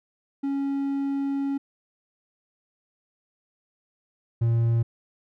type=tone pair in turn; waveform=triangle; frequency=277 / 115.96 Hz; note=C#4 / A#2; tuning=-1 / -9 cents; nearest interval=octave + minor third; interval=1508 cents; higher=first; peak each=-22 / -17 dBFS; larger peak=second; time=0.43-1.58 / 4.41-4.83 s; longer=first; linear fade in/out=10 ms; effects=none